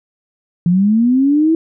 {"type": "linear sweep", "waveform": "sine", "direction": "up", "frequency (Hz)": [168, 330], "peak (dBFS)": -9, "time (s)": [0.66, 1.55], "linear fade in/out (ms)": 2, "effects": []}